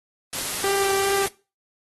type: noise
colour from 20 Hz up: white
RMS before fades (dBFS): -28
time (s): 0.33-1.28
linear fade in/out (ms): 2
type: tone with vibrato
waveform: sawtooth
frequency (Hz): 393.3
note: G4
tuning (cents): +6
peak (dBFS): -18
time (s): 0.64-1.26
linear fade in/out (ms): 0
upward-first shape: triangle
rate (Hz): 2.5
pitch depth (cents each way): 13
effects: noise-tail reverb RT60 0.3 s tail -20 dB re dry + AAC 32 kbps